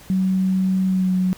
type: tone with pitch glide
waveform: sine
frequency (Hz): 188.2 to 184.75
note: F#3 to F#3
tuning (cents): +30 to -2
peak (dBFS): -16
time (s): 0.1-1.33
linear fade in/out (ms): 0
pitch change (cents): -32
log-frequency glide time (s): 0.87-1.12
effects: pink hiss -45 dBFS RMS until 1.37 s